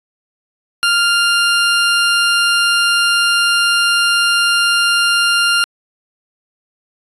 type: tone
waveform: 20% pulse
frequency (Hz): 1398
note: F6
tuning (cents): +1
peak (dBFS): -6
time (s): 0.83-5.64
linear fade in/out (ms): 0
effects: resampled to 24000 Hz